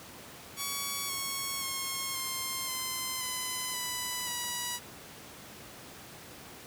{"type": "tone with pitch steps", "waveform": "5% pulse", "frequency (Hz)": [1125, 1101.8, 1079.2, 1057, 1035.2, 1013.9, 993, 972.6], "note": ["C#6", "C#6", "C#6", "C6", "C6", "B5", "B5", "B5"], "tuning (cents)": [25, -11, -47, 17, -19, 45, 9, -27], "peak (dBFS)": -21, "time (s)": [0.56, 4.8], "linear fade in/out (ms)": 50, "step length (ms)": 530, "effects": ["pink hiss -48 dBFS RMS until 6.66 s", "high-pass 100 Hz 12 dB/octave"]}